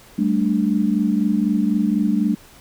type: chord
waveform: sine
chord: G suspended second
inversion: none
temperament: equal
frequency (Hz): 196 / 220 / 293.7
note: G3 / A3 / D4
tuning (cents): 0 / 0 / 0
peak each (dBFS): -20 / -19 / -22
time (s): 0.18-2.35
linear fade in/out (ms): 10
effects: pink hiss -47 dBFS RMS until 2.6 s